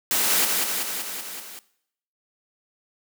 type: noise with echo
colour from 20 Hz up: white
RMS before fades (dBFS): -22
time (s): 0.11-0.45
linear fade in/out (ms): 0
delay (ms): 190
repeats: 6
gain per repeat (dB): -3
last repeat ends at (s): 1.59
effects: noise-tail reverb RT60 0.7 s tail -19 dB re dry + high-pass 200 Hz 12 dB/octave